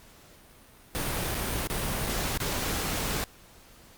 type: noise with dropouts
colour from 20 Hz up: pink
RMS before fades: -30 dBFS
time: 0.95-3.24 s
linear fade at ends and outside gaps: 0 ms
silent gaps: 1.345-1.35 / 1.671-1.7 / 2.064-2.068 / 2.375-2.402 s
effects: pink hiss -54 dBFS RMS until 3.97 s + Opus 48 kbps